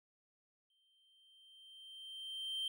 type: tone with exponential growth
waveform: triangle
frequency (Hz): 3136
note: G7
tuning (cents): 0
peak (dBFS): -34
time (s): 0.7-2.68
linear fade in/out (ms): 2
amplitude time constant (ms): 430
effects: none